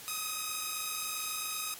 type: tone pair together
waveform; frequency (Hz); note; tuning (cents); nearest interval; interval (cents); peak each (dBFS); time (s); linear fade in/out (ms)
5% pulse; 1244.5 / 1272.1; D#6 / D#6; 0 / +38; unison; 38; -25; 0.08-1.74; 0
effects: white hiss -47 dBFS RMS until 1.79 s + MP3 64 kbps